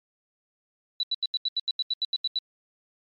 sine tone bursts, 3951 Hz, B7, in tune, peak -23 dBFS, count 13, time 1-2.388 s, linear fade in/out 2 ms, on 32 ms, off 81 ms, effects MP3 48 kbps

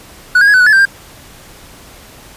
triangle tone with pitch steps, 1475 / 1625 / 1669 / 1507 / 1469 / 1717 / 1570 / 1594 Hz, F#6 / G#6 / G#6 / F#6 / F#6 / A6 / G6 / G6, -6 / -38 / +8 / +31 / -13 / -43 / +2 / +28 cents, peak -3 dBFS, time 0.35-0.854 s, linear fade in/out 5 ms, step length 63 ms, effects pink hiss -38 dBFS RMS until 2.36 s + resampled to 32000 Hz

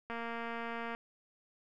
click train, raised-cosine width 0.5 ms, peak -26 dBFS, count 198, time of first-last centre 0.1-0.949 s, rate 232 Hz, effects none

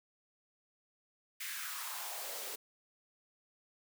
white noise with high-pass filter sweep, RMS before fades -42 dBFS, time 1.4-2.56 s, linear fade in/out 10 ms, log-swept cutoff 2000 to 390 Hz, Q 3, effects none

